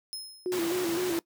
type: tone with exponential decay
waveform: sawtooth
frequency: 5160 Hz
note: E8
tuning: 38 cents flat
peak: -30 dBFS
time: 0.13-0.73 s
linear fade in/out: 0 ms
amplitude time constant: 130 ms
type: tone with vibrato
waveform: sine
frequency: 349.2 Hz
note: F4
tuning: in tune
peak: -26 dBFS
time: 0.46-1.19 s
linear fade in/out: 0 ms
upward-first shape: square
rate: 3.9 Hz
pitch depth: 69 cents each way
type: noise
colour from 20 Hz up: pink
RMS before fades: -34 dBFS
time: 0.52-1.19 s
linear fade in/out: 0 ms
effects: noise-tail reverb RT60 0.1 s tail -20 dB re dry + high-pass 200 Hz 12 dB/octave